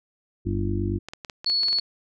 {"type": "harmonic tone", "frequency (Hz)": 49, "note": "G1", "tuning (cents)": 0, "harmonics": [1, 2, 4, 5, 6, 7], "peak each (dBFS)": [-31, -26, -32, -36, -32, -30], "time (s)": [0.45, 0.99], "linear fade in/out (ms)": 20}
{"type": "clicks", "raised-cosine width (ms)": 0.2, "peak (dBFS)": -19, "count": 10, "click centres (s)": [1.086, 1.135, 1.248, 1.298, 1.445, 1.499, 1.633, 1.684, 1.729, 1.786]}
{"type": "tone", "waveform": "sine", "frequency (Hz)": 4395, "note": "C#8", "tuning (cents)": -16, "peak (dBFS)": -20, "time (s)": [1.46, 1.8], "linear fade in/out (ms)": 5}
{"effects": []}